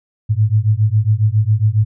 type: beating tone pair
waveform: sine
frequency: 103.83 / 111.13 Hz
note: G#2 / A2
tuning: 0 / +18 cents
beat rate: 7.3 Hz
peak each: -14 dBFS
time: 0.29-1.85 s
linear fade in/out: 20 ms
effects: none